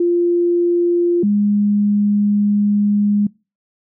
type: tone pair in turn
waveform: sine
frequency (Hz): 347.4 / 205.7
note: F4 / G#3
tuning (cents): -9 / -16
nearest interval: major sixth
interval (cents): 907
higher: first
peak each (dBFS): -12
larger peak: neither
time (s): 0-1.23 / 1.23-3.27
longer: second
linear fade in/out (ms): 5
effects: noise-tail reverb RT60 0.3 s tail -24 dB re dry